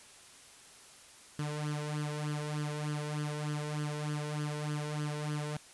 sawtooth tone with flanger, 149.6 Hz, D3, 32 cents sharp, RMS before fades -36 dBFS, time 1.39-5.57 s, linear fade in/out 2 ms, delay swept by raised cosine 0.63 to 2.13 ms, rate 3.3 Hz, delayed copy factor +0.7, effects white hiss -55 dBFS RMS until 5.73 s + resampled to 24000 Hz

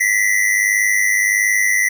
square tone pair together, 1940.5 / 2042 Hz, B6 / C7, -31 / -43 cents, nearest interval minor second, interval 88 cents, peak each -17 dBFS, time 0-1.89 s, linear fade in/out 10 ms, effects none

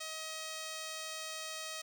5% pulse tone, 633 Hz, D#5, 30 cents sharp, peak -29 dBFS, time 0-1.82 s, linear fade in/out 10 ms, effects none

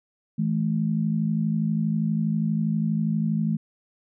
sine tone pair together, 163 / 215.4 Hz, E3 / A3, -19 / -37 cents, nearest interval perfect fourth, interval 482 cents, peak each -24 dBFS, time 0.38-3.57 s, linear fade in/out 10 ms, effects none

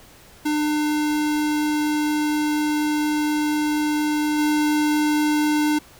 square tone with level steps, 300.7 Hz, D4, 41 cents sharp, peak -20 / -18 dBFS, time 0.45-5.79 s, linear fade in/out 10 ms, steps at 4.38 s, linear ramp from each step 10 ms, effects pink hiss -48 dBFS RMS until 5.99 s

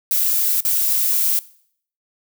violet noise with dropouts, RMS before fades -18 dBFS, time 0.11-1.39 s, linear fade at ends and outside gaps 1 ms, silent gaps 0.605-0.65 s, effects noise-tail reverb RT60 0.6 s tail -20 dB re dry

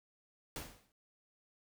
pink noise with exponential decay, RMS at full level -40 dBFS, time 0.56-0.92 s, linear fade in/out 1 ms, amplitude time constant 77 ms, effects none

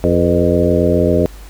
harmonic tone with a mistuned harmonic, 87.31 Hz, F2, in tune, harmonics 1 / 2 / 3 / 4 / 5 / 6 / 7, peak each -18 / -18 / -18 / -18 / -18 / -18 / -18 dBFS, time 0.04-1.26 s, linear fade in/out 0 ms, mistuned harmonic 6, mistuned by -56 cents, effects added 50 Hz sine -33 dBFS peak until 1.49 s + pink hiss -42 dBFS RMS until 1.49 s

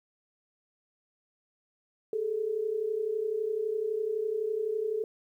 sine tone pair together, 408.1 / 440 Hz, G#4 / A4, -30 / 0 cents, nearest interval minor second, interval 130 cents, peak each -34 / -29 dBFS, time 2.13-5.04 s, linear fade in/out 2 ms, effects 11-bit

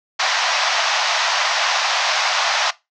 pink band-pass noise, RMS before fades -19 dBFS, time 0.19-2.71 s, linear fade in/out 10 ms, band 660 to 6100 Hz, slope 48 dB/octave, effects noise-tail reverb RT60 0.2 s tail -18 dB re dry

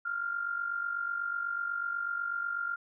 sine tone with amplitude modulation, 1396.9 Hz, F6, in tune, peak -28 dBFS, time 0.05-2.76 s, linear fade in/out 10 ms, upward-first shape sine, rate 48.1 Hz, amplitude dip 65%, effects none

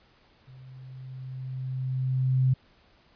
sine tone with level ramp, 130 Hz, C3, 11 cents flat, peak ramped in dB -46 to -18 dBFS, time 0.47-2.54 s, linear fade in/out 10 ms, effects pink hiss -61 dBFS RMS until 3.15 s + resampled to 11025 Hz

